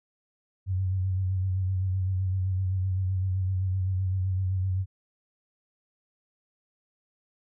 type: tone with vibrato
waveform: sine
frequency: 93.8 Hz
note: F#2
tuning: 24 cents sharp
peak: -24 dBFS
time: 0.66-4.86 s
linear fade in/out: 50 ms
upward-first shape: sine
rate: 7.8 Hz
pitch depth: 39 cents each way
effects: none